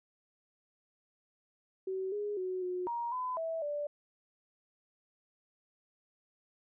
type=tone with pitch steps; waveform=sine; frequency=379.1 / 413.7 / 370.3 / 362.5 / 943 / 1009 / 653 / 586 Hz; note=F#4 / G#4 / F#4 / F#4 / A#5 / B5 / E5 / D5; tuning=+42 / -7 / +1 / -35 / +20 / +37 / -17 / -4 cents; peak=-33 dBFS; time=1.87-3.87 s; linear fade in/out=5 ms; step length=250 ms; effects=none